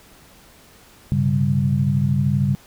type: tone cluster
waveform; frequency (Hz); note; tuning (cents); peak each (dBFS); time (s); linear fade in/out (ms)
sine; 97.6 / 125.5 / 138.5 / 196.1; G2 / B2 / C#3 / G3; -7 / +28 / -1 / +1; -24 / -27 / -18 / -22; 1.12-2.55; 0
effects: pink hiss -49 dBFS RMS until 2.66 s